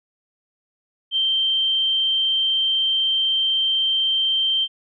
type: tone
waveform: sine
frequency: 3136 Hz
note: G7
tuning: in tune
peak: -17 dBFS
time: 1.11-4.68 s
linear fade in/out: 50 ms
effects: none